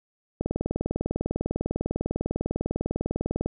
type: click train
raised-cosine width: 2 ms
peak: -14 dBFS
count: 62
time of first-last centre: 0.41-3.46 s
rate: 20 Hz
effects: none